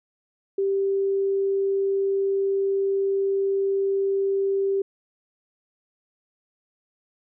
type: tone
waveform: sine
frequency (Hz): 392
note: G4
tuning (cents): 0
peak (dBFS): -20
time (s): 0.58-4.82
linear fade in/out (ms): 5
effects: none